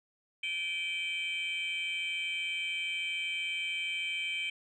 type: tone cluster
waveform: sine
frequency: 2332 / 2505 / 3116 Hz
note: D7 / D#7 / G7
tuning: -13 / +11 / -11 cents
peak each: -33 / -38 / -35 dBFS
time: 0.43-4.5 s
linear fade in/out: 5 ms
effects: tanh soft clip ceiling -28 dBFS